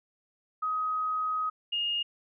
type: tone pair in turn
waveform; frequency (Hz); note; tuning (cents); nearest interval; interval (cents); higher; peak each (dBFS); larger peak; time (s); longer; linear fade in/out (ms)
sine; 1260 / 2844; D#6 / F7; +21 / +31; octave + major second; 1410; second; -27; neither; 0.62-1.5 / 1.72-2.03; first; 10
effects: none